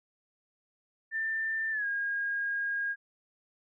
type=tone with pitch glide; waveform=sine; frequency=1786 to 1628.3 Hz; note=A6 to G#6; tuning=+25 to -35 cents; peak=-29 dBFS; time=1.11-2.96 s; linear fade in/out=50 ms; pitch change=-160 cents; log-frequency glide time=1.71-1.86 s; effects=none